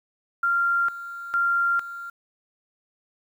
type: tone with tremolo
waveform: sine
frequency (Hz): 1387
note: F6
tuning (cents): -12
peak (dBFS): -19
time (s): 0.43-2.1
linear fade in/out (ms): 5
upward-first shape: square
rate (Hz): 1.1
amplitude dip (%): 80
effects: 9-bit